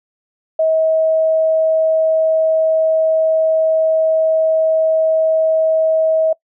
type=tone; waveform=sine; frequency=639 Hz; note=D#5; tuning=46 cents sharp; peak=-11 dBFS; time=0.59-6.33 s; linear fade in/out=5 ms; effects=noise-tail reverb RT60 0.1 s tail -22 dB re dry

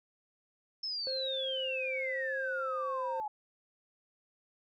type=exponential sweep; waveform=sine; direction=down; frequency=5320 to 830.6 Hz; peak=-34 dBFS; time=0.83-3.28 s; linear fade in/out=5 ms
type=tone with vibrato; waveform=triangle; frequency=526 Hz; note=C5; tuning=9 cents sharp; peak=-34 dBFS; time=1.07-3.2 s; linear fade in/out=0 ms; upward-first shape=triangle; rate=0.96 Hz; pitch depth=15 cents each way
effects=none

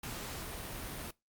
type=noise; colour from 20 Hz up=pink; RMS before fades=-42 dBFS; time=0.03-1.11 s; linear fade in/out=5 ms; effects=noise-tail reverb RT60 0.2 s tail -22 dB re dry + Opus 48 kbps

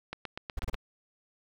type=click train; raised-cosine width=0.3 ms; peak=-20 dBFS; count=6; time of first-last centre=0.13-0.743 s; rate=8.15 Hz
type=noise bursts; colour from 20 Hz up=brown; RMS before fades=-32 dBFS; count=4; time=0.57-0.752 s; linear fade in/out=5 ms; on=23 ms; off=30 ms
effects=none

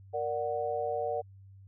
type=chord; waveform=sine; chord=Bb augmented; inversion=none; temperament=equal; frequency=466.2 / 587.3 / 740 Hz; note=Bb4 / D5 / F#5; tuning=0 / 0 / 0 cents; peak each=-34 dBFS; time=0.13-1.22 s; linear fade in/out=20 ms; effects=added 97 Hz sine -50 dBFS peak until 1.67 s

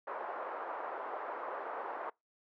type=band-pass noise; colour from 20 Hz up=white; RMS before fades=-41 dBFS; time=0.07-2.1 s; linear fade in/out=5 ms; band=440 to 1200 Hz; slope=24 dB/octave; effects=noise-tail reverb RT60 0.2 s tail -25 dB re dry

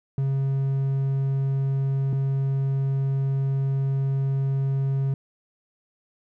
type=tone pair in turn; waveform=triangle; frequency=136 / 136 Hz; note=C#3 / C#3; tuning=-33 / -33 cents; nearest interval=unison; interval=0 cents; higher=neither; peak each=-19 dBFS; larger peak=neither; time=0.18-2.13 / 2.13-5.14 s; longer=second; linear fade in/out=2 ms; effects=none

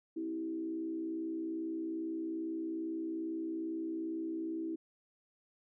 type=tone with frequency modulation; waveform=sine; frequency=325.3 Hz; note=E4; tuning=23 cents flat; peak=-35 dBFS; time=0.16-4.76 s; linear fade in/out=10 ms; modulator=62.4 Hz; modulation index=0.59; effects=none

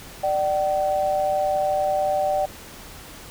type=tone pair together; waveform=sine; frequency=594 / 762.9 Hz; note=D5 / G5; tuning=+20 / -47 cents; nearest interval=major third; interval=433 cents; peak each=-22 dBFS; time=0.23-2.46 s; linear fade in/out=10 ms; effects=pink hiss -41 dBFS RMS until 3.3 s

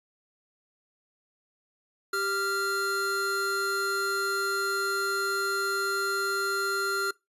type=tone pair together; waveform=square; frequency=392 / 1390.1 Hz; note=G4 / F6; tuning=0 / -8 cents; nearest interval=octave + minor seventh; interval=2192 cents; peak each=-33 / -28 dBFS; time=2.13-7.11 s; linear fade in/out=5 ms; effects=noise-tail reverb RT60 0.2 s tail -22 dB re dry + resampled to 32000 Hz

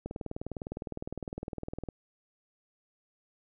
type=click train; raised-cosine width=2 ms; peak=-23 dBFS; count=37; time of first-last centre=0.06-1.887 s; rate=19.7 Hz; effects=none

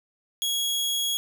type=tone; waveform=sawtooth; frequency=3322 Hz; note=G#7; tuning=in tune; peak=-21 dBFS; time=0.42-1.17 s; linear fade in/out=0 ms; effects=9-bit

